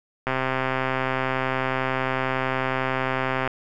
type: click train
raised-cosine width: 0.5 ms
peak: -9 dBFS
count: 421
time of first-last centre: 0.27-3.476 s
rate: 131 Hz
effects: none